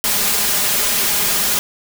white noise with comb filter, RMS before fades -17 dBFS, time 0.04-1.59 s, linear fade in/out 0 ms, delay 4.9 ms, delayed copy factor +0.7, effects none

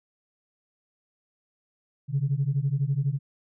sine beating tone pair, 133.2 / 145.2 Hz, C3 / D3, +31 / -19 cents, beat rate 12 Hz, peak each -25 dBFS, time 2.08-3.19 s, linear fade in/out 50 ms, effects tanh soft clip ceiling -16 dBFS

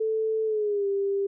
sine tone with pitch glide, 440 to 396.6 Hz, A4 to G4, 0 to +20 cents, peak -23 dBFS, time 0-1.27 s, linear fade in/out 10 ms, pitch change -180 cents, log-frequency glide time 0.45-0.87 s, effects none

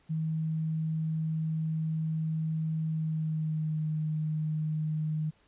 sine tone with pitch glide, 158.8 to 155.08 Hz, D#3 to D#3, +36 to -5 cents, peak -28 dBFS, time 0.09-5.31 s, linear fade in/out 20 ms, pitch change -41 cents, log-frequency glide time 2.87-3.85 s, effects pink hiss -66 dBFS RMS until 5.47 s + resampled to 8000 Hz

